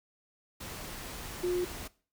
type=tone in noise; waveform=sine; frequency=357.3 Hz; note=F4; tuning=40 cents sharp; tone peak=-27 dBFS; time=1.43-1.65 s; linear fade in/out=10 ms; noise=pink; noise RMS=-42 dBFS; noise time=0.6-1.88 s; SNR=+12 dB; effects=noise-tail reverb RT60 0.4 s tail -20 dB re dry